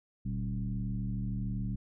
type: tone with frequency modulation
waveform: sine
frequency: 120 Hz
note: B2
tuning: 49 cents flat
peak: -31 dBFS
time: 0.25-1.76 s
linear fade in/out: 10 ms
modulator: 72.9 Hz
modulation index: 1.3
effects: none